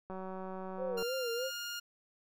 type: click train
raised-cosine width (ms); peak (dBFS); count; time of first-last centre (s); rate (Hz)
1; -30; 175; 0.1-1.026; 188
type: tone with vibrato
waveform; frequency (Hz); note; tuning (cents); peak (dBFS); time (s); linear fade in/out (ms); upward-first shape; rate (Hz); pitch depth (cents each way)
sine; 493.2; B4; -2; -34; 0.77-1.51; 50; sine; 3.2; 120
type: tone with pitch glide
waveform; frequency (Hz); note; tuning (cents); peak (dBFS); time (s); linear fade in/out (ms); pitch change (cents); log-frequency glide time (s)
15% pulse; 1396.9 to 1415.6; F6 to F6; 0 to +23; -32; 0.97-1.8; 10; +23; 1.34-1.46
effects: none